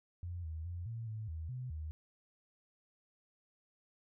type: tone with pitch steps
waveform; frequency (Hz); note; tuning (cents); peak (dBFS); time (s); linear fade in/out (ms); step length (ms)
sine; 87.6 / 79.7 / 87.4 / 114.5 / 109 / 80.1 / 126.5 / 77.8; F2 / D#2 / F2 / A#2 / A2 / E2 / B2 / D#2; +6 / +42 / +2 / -31 / -16 / -49 / +42 / 0; -39; 0.23-1.91; 0; 210
effects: none